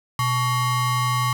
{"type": "ring-modulated tone", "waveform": "square", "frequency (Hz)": 499.1, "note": "B4", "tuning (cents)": 18, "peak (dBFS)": -17, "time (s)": [0.19, 1.33], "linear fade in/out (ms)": 2, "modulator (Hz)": 623, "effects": []}